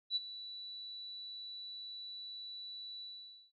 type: tone with ADSR envelope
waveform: sine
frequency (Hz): 3951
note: B7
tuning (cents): 0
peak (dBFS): -29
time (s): 0.1-3.52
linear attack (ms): 59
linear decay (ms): 26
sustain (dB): -15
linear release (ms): 510
effects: none